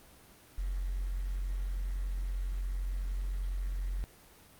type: tone with quantisation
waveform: sine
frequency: 45.15 Hz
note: F#1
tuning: 42 cents flat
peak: -31 dBFS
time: 0.58-4.04 s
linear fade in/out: 0 ms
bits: 9
effects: pink hiss -57 dBFS RMS until 4.59 s + Opus 24 kbps